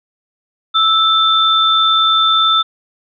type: tone pair together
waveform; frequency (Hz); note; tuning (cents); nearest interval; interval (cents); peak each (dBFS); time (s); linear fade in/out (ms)
sine; 1318.5 / 3551; E6 / A7; 0 / +15; octave + perfect fourth; 1715; -12; 0.74-2.63; 20
effects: none